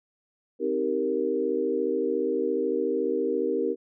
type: chord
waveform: sine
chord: C minor seventh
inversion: none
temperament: equal with one note detuned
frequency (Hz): 261.6 / 314.6 / 392 / 466.2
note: C4 / Eb4 / G4 / Bb4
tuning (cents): 0 / +19 / 0 / 0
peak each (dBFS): -32 / -31 / -28 / -27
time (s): 0.59-3.76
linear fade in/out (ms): 50
effects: none